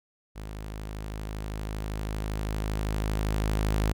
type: tone with level ramp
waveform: sawtooth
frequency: 52.6 Hz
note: G#1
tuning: 23 cents sharp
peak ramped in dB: -33 to -19 dBFS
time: 0.35-3.93 s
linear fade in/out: 20 ms
effects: none